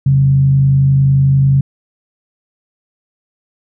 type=tone with frequency modulation; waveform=sine; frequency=136.5 Hz; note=C#3; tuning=26 cents flat; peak=-7 dBFS; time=0.06-1.61 s; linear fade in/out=5 ms; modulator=51.2 Hz; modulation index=0.3; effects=none